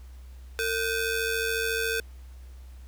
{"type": "ring-modulated tone", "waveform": "sawtooth", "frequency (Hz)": 1000, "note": "B5", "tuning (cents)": 21, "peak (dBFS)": -19, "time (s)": [0.59, 2], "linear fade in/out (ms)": 0, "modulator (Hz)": 547, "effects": ["added 63 Hz sine -42 dBFS peak until 2.87 s", "pink hiss -60 dBFS RMS until 2.87 s"]}